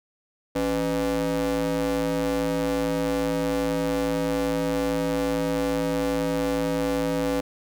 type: ring-modulated tone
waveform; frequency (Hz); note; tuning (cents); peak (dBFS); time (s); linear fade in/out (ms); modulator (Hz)
35% pulse; 110.8; A2; +13; -18; 0.55-7.41; 10; 389
effects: none